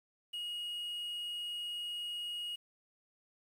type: tone with quantisation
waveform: triangle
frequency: 2882 Hz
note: F#7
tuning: 46 cents flat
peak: -36 dBFS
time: 0.33-2.56 s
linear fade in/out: 10 ms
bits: 10
effects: none